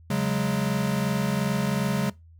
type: chord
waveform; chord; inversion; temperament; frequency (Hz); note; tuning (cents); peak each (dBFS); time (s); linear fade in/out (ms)
square; C# suspended fourth; none; equal; 138.59 / 185 / 207.7; C#3 / F#3 / G#3; 0 / 0 / 0; -28; 0.1-2.1; 5
effects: noise-tail reverb RT60 0.2 s tail -21 dB re dry + added 82 Hz sine -48 dBFS peak until 2.39 s